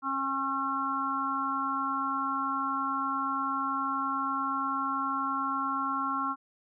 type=harmonic tone; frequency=271.2 Hz; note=C#4; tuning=38 cents flat; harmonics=1 / 3 / 4 / 5; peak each=-36 / -39 / -31 / -32 dBFS; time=0.02-6.36 s; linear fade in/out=50 ms; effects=none